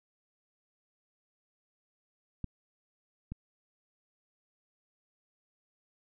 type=clicks; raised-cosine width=5 ms; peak=-23 / -26 dBFS; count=2; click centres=2.443 / 3.32 s; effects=none